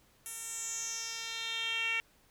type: tone with band-pass filter sweep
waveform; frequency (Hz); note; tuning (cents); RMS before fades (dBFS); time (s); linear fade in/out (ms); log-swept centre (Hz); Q
10% pulse; 455.4; A#4; -40; -37; 0.26-2; 0; 10000 to 2500; 4.4
effects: pink hiss -66 dBFS RMS until 2.3 s